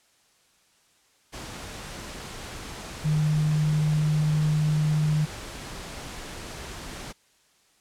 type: tone in noise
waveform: sine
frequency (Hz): 152.6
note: D#3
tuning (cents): -33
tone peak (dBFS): -20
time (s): 3.04-5.26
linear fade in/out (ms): 20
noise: pink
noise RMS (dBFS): -38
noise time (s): 1.32-7.13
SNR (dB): +15
effects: white hiss -63 dBFS RMS until 7.8 s + low-pass 9000 Hz 12 dB/octave